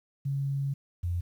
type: tone pair in turn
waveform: sine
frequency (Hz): 138.59 / 87.31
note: C#3 / F2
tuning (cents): 0 / 0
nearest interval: minor sixth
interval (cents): 800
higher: first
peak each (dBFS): -27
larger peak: neither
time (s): 0.25-0.74 / 1.03-1.21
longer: first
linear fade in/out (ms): 10
effects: 10-bit